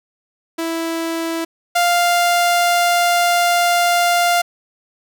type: tone pair in turn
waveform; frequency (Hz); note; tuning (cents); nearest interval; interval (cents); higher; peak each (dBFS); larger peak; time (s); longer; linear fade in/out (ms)
sawtooth; 329.6 / 698.4; E4 / F5; 0 / 0; octave + minor second; 1300; second; -16 / -9; second; 0.58-1.45 / 1.75-4.42; second; 10
effects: none